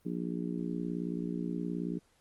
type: harmonic tone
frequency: 58.8 Hz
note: A#1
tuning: 16 cents sharp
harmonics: 3 / 4 / 5 / 6 / 7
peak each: -36 / -39 / -38 / -44 / -44 dBFS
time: 0.05-1.99 s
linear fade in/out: 10 ms
effects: pink hiss -69 dBFS RMS until 2.2 s + Opus 32 kbps